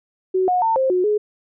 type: tone with pitch steps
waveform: sine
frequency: 373.9 / 726 / 900 / 527 / 364.1 / 420.4 Hz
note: F#4 / F#5 / A5 / C5 / F#4 / G#4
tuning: +18 / -33 / +39 / +12 / -28 / +21 cents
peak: -15 dBFS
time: 0.34-1.18 s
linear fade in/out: 10 ms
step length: 140 ms
effects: none